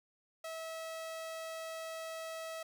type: tone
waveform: sawtooth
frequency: 648 Hz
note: E5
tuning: 30 cents flat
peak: -37 dBFS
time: 0.44-2.63 s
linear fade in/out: 5 ms
effects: none